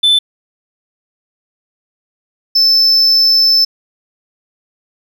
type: tone pair in turn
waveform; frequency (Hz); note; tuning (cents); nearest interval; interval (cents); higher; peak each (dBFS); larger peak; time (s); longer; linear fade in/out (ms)
sine; 3520 / 5274; A7 / E8; 0 / 0; perfect fifth; 700; second; -4; neither; 0.03-0.19 / 2.55-3.65; second; 10
effects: tanh soft clip ceiling -6 dBFS + 7-bit